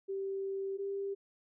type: tone pair in turn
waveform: sine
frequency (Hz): 389.6 / 395.7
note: G4 / G4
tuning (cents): -11 / +16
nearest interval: unison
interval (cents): 27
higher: second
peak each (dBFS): -34 / -34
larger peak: neither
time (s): 0.08-0.78 / 0.78-1.15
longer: first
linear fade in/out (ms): 20
effects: none